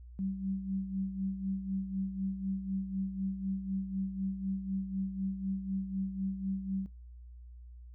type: tone with tremolo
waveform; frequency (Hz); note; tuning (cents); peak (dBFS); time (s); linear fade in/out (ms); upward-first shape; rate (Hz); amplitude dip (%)
sine; 192.2; G3; -34; -30; 0.19-6.86; 0; sine; 4; 65
effects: noise-tail reverb RT60 0.2 s tail -21 dB re dry + added 60 Hz sine -47 dBFS peak until 7.94 s